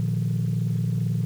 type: chord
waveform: sine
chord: Bb suspended fourth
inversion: none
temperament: equal with one note detuned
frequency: 116.54 / 152.1 / 174.61 Hz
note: Bb2 / Eb3 / F3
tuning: 0 / -39 / 0 cents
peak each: -23 / -26 / -26 dBFS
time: 0-1.25 s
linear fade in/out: 0 ms
effects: tanh soft clip ceiling -17 dBFS + 8-bit